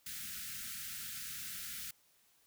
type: band-stop noise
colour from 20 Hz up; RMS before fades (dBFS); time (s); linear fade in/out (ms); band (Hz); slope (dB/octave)
white; -44; 0.06-1.91; 5; 250 to 1300; 96
effects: white hiss -70 dBFS RMS until 2.46 s

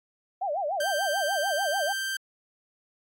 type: tone with vibrato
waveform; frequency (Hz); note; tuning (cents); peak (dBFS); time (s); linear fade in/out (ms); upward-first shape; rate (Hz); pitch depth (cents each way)
sine; 683; F5; -39; -26; 0.41-1.93; 10; sine; 6.8; 300
type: tone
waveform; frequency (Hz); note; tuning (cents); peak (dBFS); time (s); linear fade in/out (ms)
sawtooth; 1568; G6; 0; -25; 0.8-2.17; 5
effects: AAC 64 kbps

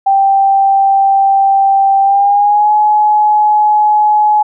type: tone with pitch glide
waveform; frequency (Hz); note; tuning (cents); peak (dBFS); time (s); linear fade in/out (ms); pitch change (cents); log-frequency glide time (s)
sine; 784 to 845.1; G5 to G#5; 0 to +30; -6; 0.06-4.43; 10; +130; 2.01-2.72
effects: none

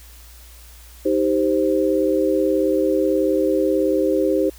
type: chord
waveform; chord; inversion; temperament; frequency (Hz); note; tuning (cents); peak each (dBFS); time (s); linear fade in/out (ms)
sine; C minor; first; just; 314 / 392.4 / 523.3; Eb4 / G4 / C5; +16 / +2 / 0; -20; 1.05-4.5; 10
effects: added 59 Hz sine -42 dBFS peak until 4.58 s + white hiss -47 dBFS RMS until 4.58 s

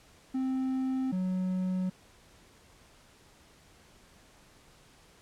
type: tone pair in turn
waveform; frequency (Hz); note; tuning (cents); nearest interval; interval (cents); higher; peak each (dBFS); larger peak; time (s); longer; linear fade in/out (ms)
triangle; 261.6 / 184.98; C4 / F#3; 0 / 0; tritone; 600; first; -26; neither; 0.34-1.12 / 1.12-1.9; neither; 10
effects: pink hiss -59 dBFS RMS until 5.21 s + low-pass 10000 Hz 12 dB/octave

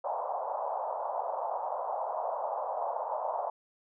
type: band-pass noise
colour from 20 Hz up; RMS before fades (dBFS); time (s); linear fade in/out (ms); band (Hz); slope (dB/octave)
pink; -34; 0.04-3.5; 5; 580 to 1000; 48
effects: none

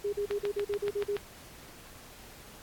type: tone bursts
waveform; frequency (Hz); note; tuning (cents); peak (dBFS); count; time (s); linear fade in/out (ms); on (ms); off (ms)
sine; 408; G#4; -31; -28; 9; 0.04-1.169; 10; 89; 41
type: click train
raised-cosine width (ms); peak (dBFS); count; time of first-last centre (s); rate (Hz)
0.3; -21; 7; 0.31-1.167; 7
effects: pink hiss -51 dBFS RMS until 2.62 s + AAC 64 kbps

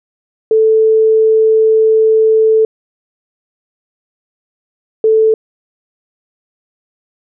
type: tone pair in turn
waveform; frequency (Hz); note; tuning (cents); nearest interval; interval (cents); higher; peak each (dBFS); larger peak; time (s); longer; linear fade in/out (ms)
sine; 440 / 440; A4 / A4; 0 / 0; unison; 0; neither; -6; neither; 0.51-2.65 / 5.04-5.34; first; 2
effects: none

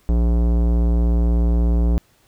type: tone with tanh clipping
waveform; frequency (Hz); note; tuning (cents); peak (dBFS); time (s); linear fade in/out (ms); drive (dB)
sine; 58.27; A#1; 0; -16; 0.09-1.98; 0; 18
effects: pink hiss -58 dBFS RMS until 2.27 s

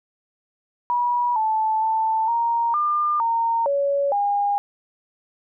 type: tone with pitch steps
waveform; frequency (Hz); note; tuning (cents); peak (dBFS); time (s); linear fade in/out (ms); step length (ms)
sine; 968 / 875 / 885 / 933 / 1201 / 920 / 562 / 812; B5 / A5 / A5 / A#5 / D6 / A#5 / C#5 / G#5; -35 / -10 / +10 / +1 / +38 / -23 / +24 / -39; -18; 0.9-4.58; 0; 460
effects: none

